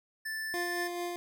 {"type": "tone", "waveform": "square", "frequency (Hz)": 1760, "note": "A6", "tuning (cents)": 0, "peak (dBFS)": -35, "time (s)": [0.25, 0.88], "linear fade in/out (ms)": 10}
{"type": "tone with tremolo", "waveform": "25% pulse", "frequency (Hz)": 350, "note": "F4", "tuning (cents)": 4, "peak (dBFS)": -29, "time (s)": [0.54, 1.16], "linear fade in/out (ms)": 0, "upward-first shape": "sine", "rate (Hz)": 4.6, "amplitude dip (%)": 30}
{"effects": []}